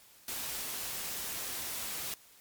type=noise; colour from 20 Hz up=white; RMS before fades=-38 dBFS; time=0.28-2.14 s; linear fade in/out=2 ms; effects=white hiss -59 dBFS RMS until 2.4 s + MP3 96 kbps